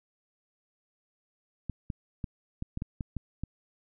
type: clicks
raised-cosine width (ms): 5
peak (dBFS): -21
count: 9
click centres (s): 1.697 / 1.902 / 2.242 / 2.624 / 2.774 / 2.821 / 3.008 / 3.167 / 3.436
effects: none